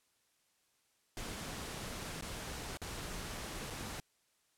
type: noise with dropouts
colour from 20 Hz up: pink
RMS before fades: -43 dBFS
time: 1.17-4 s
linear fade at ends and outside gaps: 0 ms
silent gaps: 2.21-2.224 / 2.772-2.817 / 3.701-3.706 s
effects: white hiss -75 dBFS RMS until 4.57 s + low-pass 11000 Hz 12 dB/octave